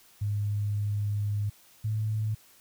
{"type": "tone pair in turn", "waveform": "sine", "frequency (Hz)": [103.2, 108.14], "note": ["G#2", "A2"], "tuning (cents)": [-10, -30], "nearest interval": "minor second", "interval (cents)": 80, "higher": "second", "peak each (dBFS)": -26, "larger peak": "neither", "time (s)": [[0.21, 1.5], [1.84, 2.35]], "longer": "first", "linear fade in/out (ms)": 10, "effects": ["white hiss -58 dBFS RMS until 2.6 s"]}